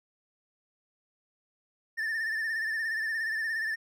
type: tone with vibrato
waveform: triangle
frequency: 1786 Hz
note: A6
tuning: 25 cents sharp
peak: -27 dBFS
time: 1.97-3.76 s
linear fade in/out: 20 ms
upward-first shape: sine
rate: 17 Hz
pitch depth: 59 cents each way
effects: none